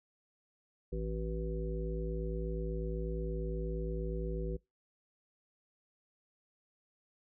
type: harmonic tone with a mistuned harmonic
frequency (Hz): 54.2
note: A1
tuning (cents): -25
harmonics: 1 / 3 / 5 / 7 / 9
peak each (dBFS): -36 / -41 / -49 / -41 / -43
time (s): 0.92-4.57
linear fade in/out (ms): 10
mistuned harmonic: 1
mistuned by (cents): +18
effects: noise-tail reverb RT60 0.2 s tail -23 dB re dry